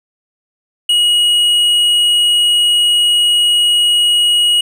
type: tone with hard clipping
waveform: sine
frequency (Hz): 2900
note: F#7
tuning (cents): -35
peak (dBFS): -10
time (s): 0.89-4.61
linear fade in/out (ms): 5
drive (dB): 6
effects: none